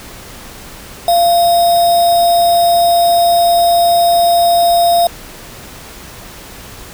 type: tone with sample-and-hold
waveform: sine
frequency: 690 Hz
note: F5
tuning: 21 cents flat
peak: -7 dBFS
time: 1.08-5.07 s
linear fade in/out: 2 ms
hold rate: 4410 Hz
effects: pink hiss -33 dBFS RMS until 6.93 s